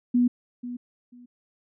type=tone with echo; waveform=sine; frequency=244.5 Hz; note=B3; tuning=17 cents flat; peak=-17 dBFS; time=0.14-0.28 s; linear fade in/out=10 ms; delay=490 ms; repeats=2; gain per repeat=-14 dB; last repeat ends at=1.26 s; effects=none